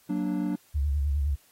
triangle chord, Gb augmented, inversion none, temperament equal, 185 / 233.1 / 293.7 Hz, Gb3 / Bb3 / D4, 0 / 0 / 0 cents, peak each -28 / -31 / -27 dBFS, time 0.09-0.56 s, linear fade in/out 10 ms
sine tone with vibrato, 71.5 Hz, D2, 46 cents flat, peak -23 dBFS, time 0.74-1.36 s, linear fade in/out 20 ms, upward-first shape square, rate 9.7 Hz, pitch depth 69 cents each way
effects white hiss -61 dBFS RMS until 1.51 s + AAC 48 kbps

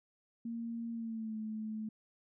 sine tone with pitch glide, 231.5 to 217.2 Hz, A#3 to A3, -12 to -22 cents, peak -37 dBFS, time 0.45-1.89 s, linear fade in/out 5 ms, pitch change -110 cents, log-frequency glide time 0.92-1.37 s, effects none

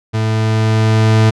40% pulse tone with level ramp, 110 Hz, A2, in tune, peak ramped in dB -13 to -6 dBFS, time 0.13-1.31 s, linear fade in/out 20 ms, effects low-pass 6000 Hz 12 dB/octave

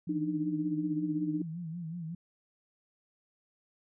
sine tone with vibrato, 167.4 Hz, E3, 27 cents sharp, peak -36 dBFS, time 0.07-2.15 s, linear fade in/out 5 ms, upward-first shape sine, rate 5.4 Hz, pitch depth 98 cents each way
sine tone with tremolo, 303.8 Hz, D#4, 41 cents flat, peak -27 dBFS, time 0.09-1.42 s, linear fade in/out 5 ms, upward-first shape sine, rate 16 Hz, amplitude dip 65%
effects none

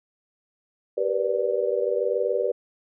sine tone cluster, 390.5 / 477.3 / 498.2 / 585 Hz, G4 / A#4 / B4 / D5, -7 / +41 / +15 / -7 cents, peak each -27 dBFS, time 0.97-2.52 s, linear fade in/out 10 ms, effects none

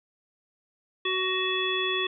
harmonic tone with a mistuned harmonic, 373.5 Hz, F#4, 16 cents sharp, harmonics 1 / 3 / 5 / 7 / 9, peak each -30 / -33 / -33 / -32 / -29 dBFS, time 1.05-2.07 s, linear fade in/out 5 ms, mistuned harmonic 9, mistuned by +24 cents, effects none

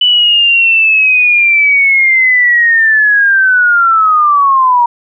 sine linear sweep, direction down, 2985 to 943 Hz, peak -5 dBFS, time 0.01-4.86 s, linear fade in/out 5 ms, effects none

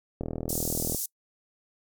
click train, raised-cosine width 2 ms, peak -18 dBFS, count 31, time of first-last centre 0.21-0.947 s, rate 40.7 Hz
white band-pass noise, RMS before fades -32 dBFS, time 0.49-1.06 s, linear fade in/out 5 ms, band 5700 to 16000 Hz, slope 24 dB/octave
effects noise-tail reverb RT60 0.1 s tail -25 dB re dry

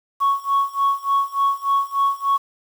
sine tone with tremolo, 1108.7 Hz, C#6, in tune, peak -12 dBFS, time 0.2-2.38 s, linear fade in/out 20 ms, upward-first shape sine, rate 3.4 Hz, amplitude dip 95%, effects tanh soft clip ceiling -12 dBFS + 7-bit

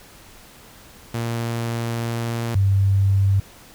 sawtooth / sine tone pair in turn, 116.54 / 98 Hz, A#2 / G2, 0 / 0 cents, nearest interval minor third, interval 300 cents, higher first, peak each -19 / -14 dBFS, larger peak second, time 1.14-2.55 / 2.55-3.4 s, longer first, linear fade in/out 5 ms, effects pink hiss -46 dBFS RMS until 3.74 s

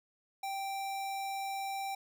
square tone, 783 Hz, G5, 2 cents flat, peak -36 dBFS, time 0.43-1.95 s, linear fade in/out 5 ms, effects none

